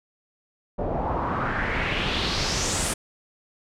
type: noise with low-pass filter sweep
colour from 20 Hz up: pink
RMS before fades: -26 dBFS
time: 0.78-2.94 s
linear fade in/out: 10 ms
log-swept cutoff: 580 to 9700 Hz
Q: 3
effects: none